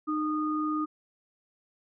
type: tone pair together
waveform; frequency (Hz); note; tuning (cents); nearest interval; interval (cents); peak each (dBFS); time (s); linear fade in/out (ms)
sine; 306.3 / 1230; D#4 / D#6; -27 / -20; 2 octaves; 2407; -28 / -31; 0.07-0.86; 20
effects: none